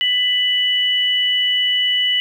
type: tone pair together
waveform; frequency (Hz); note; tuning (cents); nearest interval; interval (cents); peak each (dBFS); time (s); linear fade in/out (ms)
sine; 1992.2 / 2960; B6 / F#7; +15 / 0; perfect fifth; 685; -22 / -15; 0.01-2.2; 0
effects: 8-bit